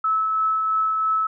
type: tone with tremolo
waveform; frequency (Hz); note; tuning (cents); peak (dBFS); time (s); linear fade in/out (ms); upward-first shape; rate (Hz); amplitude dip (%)
sine; 1301; E6; -23; -17; 0.04-1.27; 5; triangle; 3; 30
effects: none